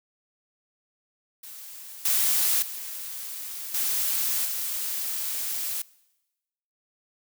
blue noise with level steps, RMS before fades -42 / -23 / -36 / -26 / -30 dBFS, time 1.43-5.82 s, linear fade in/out 5 ms, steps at 2.05 / 2.62 / 3.74 / 4.45 s, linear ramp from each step 5 ms, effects noise-tail reverb RT60 1.0 s tail -22 dB re dry

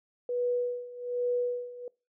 sine tone with tremolo, 489.3 Hz, B4, 16 cents flat, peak -25 dBFS, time 0.29-1.88 s, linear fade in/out 2 ms, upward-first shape sine, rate 1.2 Hz, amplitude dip 85%, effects noise-tail reverb RT60 0.3 s tail -24 dB re dry

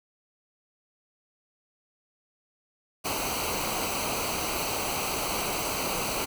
pink noise with comb filter, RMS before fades -30 dBFS, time 3.04-6.26 s, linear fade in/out 20 ms, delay 0.57 ms, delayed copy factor -0.7, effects none

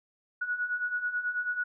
sine beating tone pair, 1458 / 1467.2 Hz, F#6 / F#6, -26 / -15 cents, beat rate 9.2 Hz, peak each -35 / -30 dBFS, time 0.41-1.64 s, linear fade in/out 10 ms, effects none

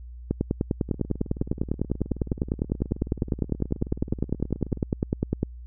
two click trains, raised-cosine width 3 ms, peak -23 / -10 dBFS, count 74 / 52, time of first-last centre 0.89-4.773 / 0.31-5.43 s, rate 18.8 / 9.96 Hz, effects added 60 Hz sine -38 dBFS peak until 5.66 s

